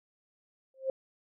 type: tone with exponential growth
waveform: sine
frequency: 530 Hz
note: C5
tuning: 22 cents sharp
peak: -24 dBFS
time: 0.74-0.9 s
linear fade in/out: 2 ms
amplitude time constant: 33 ms
effects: none